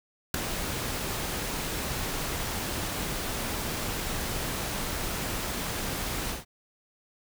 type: noise with ADSR envelope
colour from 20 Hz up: pink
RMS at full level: -21 dBFS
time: 0.34-6.45 s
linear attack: 4 ms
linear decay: 5 ms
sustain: -11 dB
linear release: 150 ms
effects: none